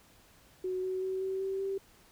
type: tone with pitch steps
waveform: sine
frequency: 370 / 373.9 / 377.8 / 381.7 / 385.7 / 389.7 Hz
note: F#4 / F#4 / F#4 / G4 / G4 / G4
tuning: 0 / +18 / +36 / -46 / -28 / -10 cents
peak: -31 dBFS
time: 0.64-1.78 s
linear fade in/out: 5 ms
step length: 190 ms
effects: pink hiss -61 dBFS RMS until 2.11 s